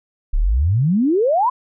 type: exponential sweep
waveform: sine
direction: up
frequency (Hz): 30.87 to 1050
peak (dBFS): -13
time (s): 0.33-1.5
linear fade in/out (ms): 10
effects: none